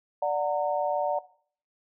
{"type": "chord", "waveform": "sine", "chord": "D augmented", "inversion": "none", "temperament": "just", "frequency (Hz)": [587.3, 734.2, 917.7], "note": ["D5", "F#5", "A#5"], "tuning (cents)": [0, -14, -27], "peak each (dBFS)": [-27, -28, -31], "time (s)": [0.22, 1.19], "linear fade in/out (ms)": 5, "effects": ["noise-tail reverb RT60 0.5 s tail -19 dB re dry"]}